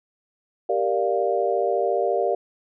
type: chord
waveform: sine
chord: G minor seventh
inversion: none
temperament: equal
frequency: 392 / 466.2 / 587.3 / 698.5 Hz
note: G4 / Bb4 / D5 / F5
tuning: 0 / 0 / 0 / 0 cents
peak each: -25 dBFS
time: 0.69-2.35 s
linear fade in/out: 5 ms
effects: none